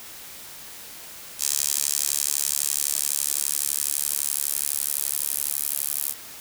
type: tone with high-pass filter sweep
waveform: 10% pulse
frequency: 71.9 Hz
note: D2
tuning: 36 cents flat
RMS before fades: -26 dBFS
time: 1.38-6.15 s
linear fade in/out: 50 ms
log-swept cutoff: 7100 to 11000 Hz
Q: 1.5
effects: white hiss -41 dBFS RMS until 6.4 s